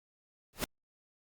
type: noise with exponential growth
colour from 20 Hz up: pink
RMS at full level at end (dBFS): -28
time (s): 0.53-0.64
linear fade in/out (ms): 0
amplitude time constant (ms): 22
effects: Opus 48 kbps